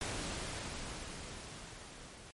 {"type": "noise with level ramp", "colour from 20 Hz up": "pink", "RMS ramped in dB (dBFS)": [-38, -53], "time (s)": [0.01, 2.31], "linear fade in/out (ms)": 2, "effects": ["low-pass 12000 Hz 12 dB/octave", "MP3 48 kbps"]}